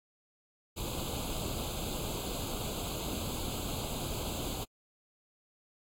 pink noise with comb filter, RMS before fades -37 dBFS, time 0.76-4.65 s, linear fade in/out 20 ms, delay 0.27 ms, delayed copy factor +0.95, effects AAC 64 kbps

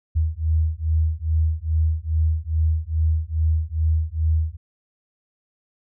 sine beating tone pair, 78.3 / 80.7 Hz, D#2 / E2, +11 / -36 cents, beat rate 2.4 Hz, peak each -21 / -21 dBFS, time 0.15-4.57 s, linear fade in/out 20 ms, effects none

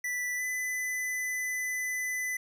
square tone with pitch glide, 1975.5 to 2005 Hz, B6 to B6, 0 to +26 cents, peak -31 dBFS, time 0.04-2.37 s, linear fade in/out 5 ms, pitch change +26 cents, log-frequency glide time 0.37-0.42 s, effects none

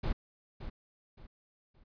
brown noise with echo, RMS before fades -31 dBFS, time 0.03-0.13 s, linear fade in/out 10 ms, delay 570 ms, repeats 3, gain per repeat -10 dB, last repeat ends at 1.84 s, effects resampled to 11025 Hz

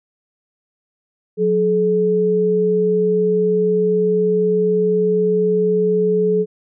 sine tone pair together, 181.4 / 428 Hz, F#3 / A4, -34 / -48 cents, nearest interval octave + minor third, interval 1486 cents, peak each -20 / -14 dBFS, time 1.37-6.46 s, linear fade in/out 50 ms, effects none

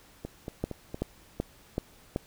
two click trains, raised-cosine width 2 ms, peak -22 / -15 dBFS, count 4 / 5, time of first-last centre 0.25-0.944 / 0.64-2.161 s, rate 4.32 / 2.63 Hz, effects pink hiss -57 dBFS RMS until 2.26 s

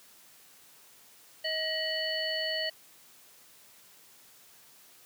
harmonic tone with a mistuned harmonic, 634 Hz, D#5, 32 cents sharp, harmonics 1 / 3 / 5 / 7, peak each -35 / -35 / -35 / -35 dBFS, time 1.44-2.7 s, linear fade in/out 10 ms, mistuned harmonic 5, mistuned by -110 cents, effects white hiss -57 dBFS RMS until 5.05 s + high-pass 100 Hz 12 dB/octave

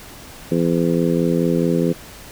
harmonic tone, 84.7 Hz, E2, 48 cents sharp, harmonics 2 / 3 / 4 / 5 / 6, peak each -19 / -21 / -22 / -23 / -24 dBFS, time 0.51-1.93 s, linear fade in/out 10 ms, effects pink hiss -39 dBFS RMS until 2.31 s

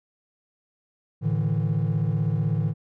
triangle chord, A suspended fourth, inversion none, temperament equal with one note detuned, 110 / 146.83 / 162.73 Hz, A2 / D3 / E3, 0 / 0 / -22 cents, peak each -23 dBFS, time 1.21-2.74 s, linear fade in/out 50 ms, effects tanh soft clip ceiling -14 dBFS

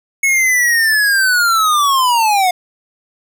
square linear sweep, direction down, 2200 to 710 Hz, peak -11 dBFS, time 0.23-2.51 s, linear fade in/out 5 ms, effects none

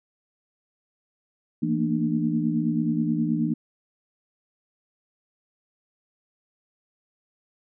sine tone cluster, 165.7 / 225.7 / 235.1 / 301 Hz, E3 / A3 / A#3 / D4, +9 / +44 / +15 / +43 cents, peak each -27 dBFS, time 1.62-3.54 s, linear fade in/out 10 ms, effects none

